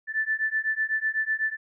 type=beating tone pair; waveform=sine; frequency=1754 / 1762 Hz; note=A6 / A6; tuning=-6 / +2 cents; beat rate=8 Hz; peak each=-27 dBFS; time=0.07-1.57 s; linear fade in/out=50 ms; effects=none